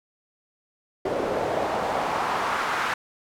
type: noise with band-pass filter sweep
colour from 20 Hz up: pink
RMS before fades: -26 dBFS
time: 1.05-2.94 s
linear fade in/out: 5 ms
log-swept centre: 470 to 1400 Hz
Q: 1.7
effects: none